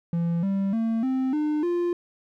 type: tone with pitch steps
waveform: triangle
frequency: 169.4 / 195.72 / 226.1 / 261.3 / 301.8 / 348.7 Hz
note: E3 / G3 / A3 / C4 / D4 / F4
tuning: +48 / -2 / +47 / -2 / +47 / -3 cents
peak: -20 dBFS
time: 0.13-1.93 s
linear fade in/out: 2 ms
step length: 300 ms
effects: none